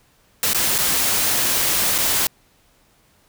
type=noise with dropouts; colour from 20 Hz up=white; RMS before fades=-19 dBFS; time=0.43-2.27 s; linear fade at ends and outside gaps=1 ms; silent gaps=0.533-0.546 / 0.781-0.786 / 1.981-1.985 s; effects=pink hiss -58 dBFS RMS until 3.28 s